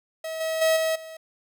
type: tone with level steps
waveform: 45% pulse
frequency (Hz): 642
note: E5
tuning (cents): -46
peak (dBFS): -30 / -25 / -18 / -22 / -38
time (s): 0.24-1.17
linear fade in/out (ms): 5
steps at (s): 0.4 / 0.61 / 0.76 / 0.95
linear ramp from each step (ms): 10
effects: none